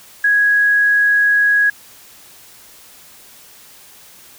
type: tone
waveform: sine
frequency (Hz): 1661.2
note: G#6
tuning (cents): 0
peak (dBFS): -10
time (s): 0.24-1.7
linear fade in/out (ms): 5
effects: white hiss -43 dBFS RMS until 4.38 s